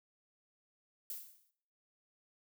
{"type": "noise with exponential decay", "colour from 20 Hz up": "violet", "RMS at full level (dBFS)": -40, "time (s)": [1.1, 1.51], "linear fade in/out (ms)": 2, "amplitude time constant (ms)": 89, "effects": ["noise-tail reverb RT60 0.6 s tail -17 dB re dry"]}